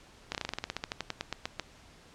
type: slowing click train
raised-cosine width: 0.2 ms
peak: -15 dBFS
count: 19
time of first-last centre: 0.32-1.597 s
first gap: 28 ms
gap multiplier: 1.1
effects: pink hiss -56 dBFS RMS until 2.14 s + low-pass 7000 Hz 12 dB/octave